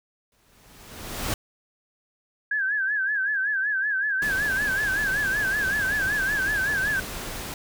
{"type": "noise with exponential growth", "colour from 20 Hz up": "pink", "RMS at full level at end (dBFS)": -26, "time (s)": [0.32, 1.34], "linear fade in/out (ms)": 2, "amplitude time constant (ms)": 220}
{"type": "tone with vibrato", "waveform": "sine", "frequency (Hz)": 1625, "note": "G#6", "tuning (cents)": -38, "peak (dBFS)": -22, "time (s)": [2.51, 7], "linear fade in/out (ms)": 5, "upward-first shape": "sine", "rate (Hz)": 5.3, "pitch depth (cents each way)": 110}
{"type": "noise", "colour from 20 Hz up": "pink", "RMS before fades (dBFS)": -34, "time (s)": [4.22, 7.54], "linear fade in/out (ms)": 2}
{"effects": []}